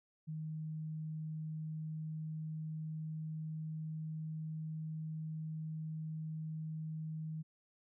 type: tone with pitch glide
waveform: sine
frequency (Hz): 156.4 to 157.4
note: D#3 to D#3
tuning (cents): +9 to +20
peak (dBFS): -39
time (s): 0.27-7.43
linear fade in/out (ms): 20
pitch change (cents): +11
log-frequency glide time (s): 1.05-4.81
effects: none